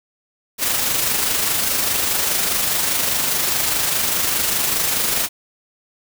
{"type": "noise with amplitude modulation", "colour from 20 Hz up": "white", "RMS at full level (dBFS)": -18, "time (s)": [0.58, 5.29], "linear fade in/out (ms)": 50, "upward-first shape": "sine", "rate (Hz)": 24.9, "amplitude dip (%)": 35, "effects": []}